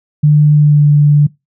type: tone with pitch glide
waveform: sine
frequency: 149.3 to 146.9 Hz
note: D3 to D3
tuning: +29 to +1 cents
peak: -4 dBFS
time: 0.23-1.27 s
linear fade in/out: 10 ms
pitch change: -28 cents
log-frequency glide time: 0.53-0.86 s
effects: noise-tail reverb RT60 0.2 s tail -22 dB re dry

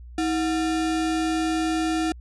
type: tone with sample-and-hold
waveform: sine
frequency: 320.1 Hz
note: D#4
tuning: 49 cents sharp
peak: -21 dBFS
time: 0.18-2.12 s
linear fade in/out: 2 ms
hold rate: 1050 Hz
effects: added 60 Hz sine -39 dBFS peak until 2.2 s + resampled to 22050 Hz

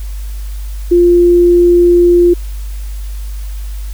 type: tone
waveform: sine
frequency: 349.2 Hz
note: F4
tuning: in tune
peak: -4 dBFS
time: 0.91-2.34 s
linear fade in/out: 10 ms
effects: added 50 Hz sine -19 dBFS peak until 3.93 s + white hiss -39 dBFS RMS until 3.93 s

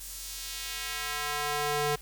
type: tone with high-pass filter sweep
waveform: square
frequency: 147.5 Hz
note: D3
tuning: 8 cents sharp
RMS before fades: -33 dBFS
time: 0-1.96 s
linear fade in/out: 10 ms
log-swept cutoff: 8500 to 350 Hz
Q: 0.81
effects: added 45 Hz sine -48 dBFS peak until 2.01 s + white hiss -52 dBFS RMS until 2.01 s

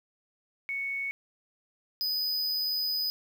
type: tone pair in turn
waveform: sine / square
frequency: 2217 / 4991 Hz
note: C#7 / D#8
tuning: 0 / +5 cents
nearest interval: octave + major second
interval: 1405 cents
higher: second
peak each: -30 / -28 dBFS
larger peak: second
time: 0.69-1.11 / 2.01-3.1 s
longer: second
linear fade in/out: 0 ms
effects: 10-bit

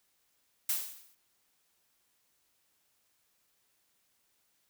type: noise with exponential decay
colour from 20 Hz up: blue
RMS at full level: -28 dBFS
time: 0.69-1.15 s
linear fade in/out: 5 ms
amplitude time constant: 100 ms
effects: white hiss -74 dBFS RMS until 4.69 s

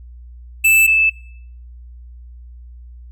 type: tone pair in turn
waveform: square / sine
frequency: 2637 / 2627 Hz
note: E7 / E7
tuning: 0 / -7 cents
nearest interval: unison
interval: 7 cents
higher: first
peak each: -10 dBFS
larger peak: neither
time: 0.64-0.87 / 0.87-1.1 s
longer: neither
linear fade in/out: 10 ms
effects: noise-tail reverb RT60 0.6 s tail -21 dB re dry + added 60 Hz sine -35 dBFS peak until 3.11 s

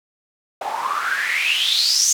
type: noise with band-pass filter sweep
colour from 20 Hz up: white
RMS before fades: -20 dBFS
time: 0.61-2.13 s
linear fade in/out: 5 ms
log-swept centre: 720 to 6700 Hz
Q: 9.1
effects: none

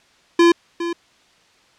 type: tone with echo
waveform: square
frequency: 341.2 Hz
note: F4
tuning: 40 cents flat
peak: -10 dBFS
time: 0.39-0.52 s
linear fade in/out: 5 ms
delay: 410 ms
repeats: 1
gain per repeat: -12 dB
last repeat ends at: 0.93 s
effects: white hiss -55 dBFS RMS until 1.78 s + low-pass 5000 Hz 12 dB/octave

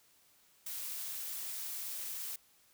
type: noise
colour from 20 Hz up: blue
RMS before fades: -41 dBFS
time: 0.66-2.36 s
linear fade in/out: 5 ms
effects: white hiss -67 dBFS RMS until 2.73 s

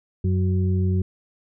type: harmonic tone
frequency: 92.7 Hz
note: F#2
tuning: 4 cents sharp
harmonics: 1 / 2 / 4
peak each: -19 / -25 / -31 dBFS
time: 0.24-1.02 s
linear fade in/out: 5 ms
effects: none

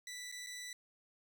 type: tone with dropouts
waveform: 15% pulse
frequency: 1975.5 Hz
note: B6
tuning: in tune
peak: -38 dBFS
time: 0.07-0.73 s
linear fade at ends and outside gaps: 2 ms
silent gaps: 0.316-0.323 / 0.464-0.469 s
effects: none

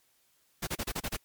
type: noise bursts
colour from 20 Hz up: pink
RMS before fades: -33 dBFS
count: 7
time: 0.62-1.169 s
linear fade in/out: 10 ms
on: 51 ms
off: 32 ms
effects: white hiss -69 dBFS RMS until 1.24 s + MP3 96 kbps

